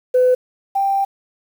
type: tone pair in turn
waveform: sine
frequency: 504 / 786.8 Hz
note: B4 / G5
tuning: +35 / +6 cents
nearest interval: minor sixth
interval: 771 cents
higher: second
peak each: -9 / -14 dBFS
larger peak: first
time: 0.14-0.35 / 0.75-1.05 s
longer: second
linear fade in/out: 10 ms
effects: tanh soft clip ceiling -7 dBFS + 7-bit